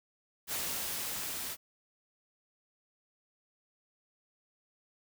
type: noise with level ramp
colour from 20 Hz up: white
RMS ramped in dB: -35 to -39 dBFS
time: 0.47-1.57 s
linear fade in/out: 50 ms
effects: none